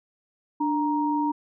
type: tone pair together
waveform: sine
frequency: 295.6 / 937 Hz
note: D4 / A#5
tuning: +11 / +9 cents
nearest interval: octave + minor sixth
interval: 1998 cents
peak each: -24 / -25 dBFS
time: 0.6-1.32 s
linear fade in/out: 10 ms
effects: none